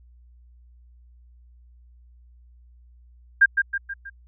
sine tone with echo, 1601 Hz, G6, 36 cents sharp, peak -10 dBFS, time 3.41-3.46 s, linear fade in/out 10 ms, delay 160 ms, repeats 4, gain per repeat -6 dB, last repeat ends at 4.1 s, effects added 60 Hz sine -49 dBFS peak until 4.27 s

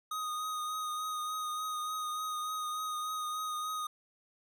square tone with vibrato, 1244.5 Hz, D#6, in tune, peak -35 dBFS, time 0.11-3.87 s, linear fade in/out 5 ms, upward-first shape triangle, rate 3.4 Hz, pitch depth 24 cents each way, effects none

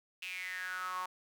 sawtooth tone with high-pass filter sweep, 183.9 Hz, F#3, 10 cents flat, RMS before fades -40 dBFS, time 0.22-1.06 s, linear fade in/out 5 ms, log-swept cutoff 2700 to 1000 Hz, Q 8.8, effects none

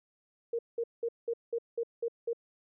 sine tone bursts, 466.2 Hz, A#4, in tune, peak -29 dBFS, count 8, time 0.53-2.332 s, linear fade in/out 5 ms, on 59 ms, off 190 ms, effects none

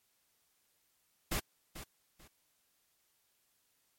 pink noise with echo, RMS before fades -34 dBFS, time 1.31-1.4 s, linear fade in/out 10 ms, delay 440 ms, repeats 2, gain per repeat -12 dB, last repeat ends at 2.28 s, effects white hiss -75 dBFS RMS until 3.98 s + MP3 64 kbps

